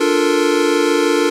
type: chord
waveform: square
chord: Bb major seventh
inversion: first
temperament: equal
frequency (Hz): 293.7 / 349.2 / 440 / 466.2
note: D4 / F4 / A4 / Bb4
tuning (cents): 0 / 0 / 0 / 0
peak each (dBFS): -19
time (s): 0-1.3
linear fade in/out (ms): 10
effects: low-pass 9000 Hz 12 dB/octave + 8-bit